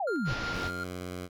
sine exponential sweep, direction down, 849 to 104.3 Hz, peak -28 dBFS, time 0-0.34 s, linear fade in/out 5 ms
triangle tone with tremolo, 1399 Hz, F6, 3 cents sharp, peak -31 dBFS, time 0.07-0.84 s, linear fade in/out 5 ms, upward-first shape square, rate 5.5 Hz, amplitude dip 35%
pink low-pass noise, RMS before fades -36 dBFS, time 0.25-0.71 s, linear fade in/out 50 ms, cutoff 5600 Hz, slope 48 dB/octave
10% pulse tone with vibrato, 90 Hz, F#2, 47 cents flat, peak -28 dBFS, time 0.51-1.29 s, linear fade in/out 50 ms, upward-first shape square, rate 18 Hz, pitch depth 19 cents each way
effects none

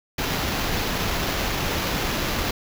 pink noise with sample-and-hold, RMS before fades -25 dBFS, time 0.18-2.51 s, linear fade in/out 5 ms, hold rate 8820 Hz, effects none

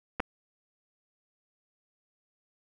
clicks, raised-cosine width 0.5 ms, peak -18 / -13 dBFS, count 2, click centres 0.198 / 0.202 s, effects none

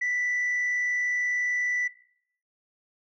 sine tone with frequency modulation, 1975.5 Hz, B6, in tune, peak -23 dBFS, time 0.01-1.88 s, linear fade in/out 10 ms, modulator 63.2 Hz, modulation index 0.39, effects noise-tail reverb RT60 0.7 s tail -21 dB re dry + tanh soft clip ceiling -22 dBFS

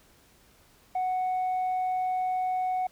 sine tone with tanh clipping, 740 Hz, F#5, in tune, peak -26 dBFS, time 0.95-2.87 s, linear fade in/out 5 ms, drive 1 dB, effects pink hiss -60 dBFS RMS until 2.91 s

